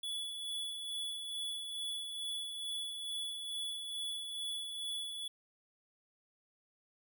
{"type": "tone with tremolo", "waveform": "square", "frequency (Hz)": 3417, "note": "G#7", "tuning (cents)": 49, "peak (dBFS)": -37, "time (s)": [0.03, 5.28], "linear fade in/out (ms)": 5, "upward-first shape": "sine", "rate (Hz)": 2.3, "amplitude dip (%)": 40, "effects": []}